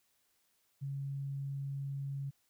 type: tone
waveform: sine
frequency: 138.59 Hz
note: C#3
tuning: in tune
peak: -36 dBFS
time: 0.81-2.31 s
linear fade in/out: 20 ms
effects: white hiss -75 dBFS RMS until 2.49 s